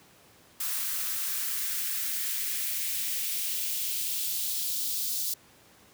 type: noise with high-pass filter sweep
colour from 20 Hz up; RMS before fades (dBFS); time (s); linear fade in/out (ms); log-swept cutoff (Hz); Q
blue; -31; 0.6-5.34; 5; 1100 to 4400; 1.6
effects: pink hiss -57 dBFS RMS until 5.93 s + high-pass 100 Hz 12 dB/octave